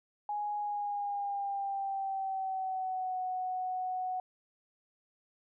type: tone with pitch glide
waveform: sine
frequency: 830.6 to 740 Hz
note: G#5 to F#5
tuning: 0 to 0 cents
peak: -32 dBFS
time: 0.29-4.2 s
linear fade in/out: 2 ms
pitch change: -200 cents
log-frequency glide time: 0.58-3.18 s
effects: none